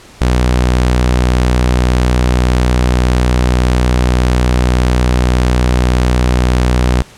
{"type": "tone", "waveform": "sawtooth", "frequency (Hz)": 61.74, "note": "B1", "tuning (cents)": 0, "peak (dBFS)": -5, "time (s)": [0.21, 7.02], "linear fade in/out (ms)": 0, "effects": ["pink hiss -39 dBFS RMS until 7.17 s", "low-pass 9000 Hz 12 dB/octave"]}